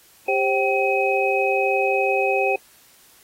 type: tone cluster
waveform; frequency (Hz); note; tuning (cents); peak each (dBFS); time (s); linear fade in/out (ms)
sine; 395.5 / 533 / 770 / 2533; G4 / C5 / G5 / D#7; +15 / +32 / -31 / +30; -23; 0.28-2.56; 5
effects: white hiss -53 dBFS RMS until 3.23 s + AAC 48 kbps